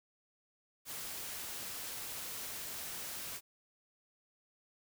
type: noise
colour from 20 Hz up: white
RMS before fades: -43 dBFS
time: 0.85-3.41 s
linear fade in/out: 50 ms
effects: none